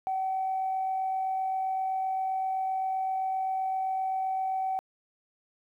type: tone with amplitude modulation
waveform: sine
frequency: 761 Hz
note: F#5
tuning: 48 cents sharp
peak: -25 dBFS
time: 0.07-4.79 s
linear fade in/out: 0 ms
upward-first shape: sine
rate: 47.7 Hz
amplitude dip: 25%
effects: tanh soft clip ceiling -22 dBFS + 11-bit